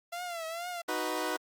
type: tone with vibrato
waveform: sawtooth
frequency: 680 Hz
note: F5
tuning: 46 cents flat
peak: -32 dBFS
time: 0.12-0.82 s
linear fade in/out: 10 ms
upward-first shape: triangle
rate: 2.2 Hz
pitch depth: 110 cents each way
type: chord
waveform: 15% pulse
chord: B major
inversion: first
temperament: equal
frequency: 311.1 / 370 / 493.9 Hz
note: D#4 / F#4 / B4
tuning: 0 / 0 / 0 cents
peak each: -29 dBFS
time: 0.88-1.37 s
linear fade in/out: 10 ms
effects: Opus 48 kbps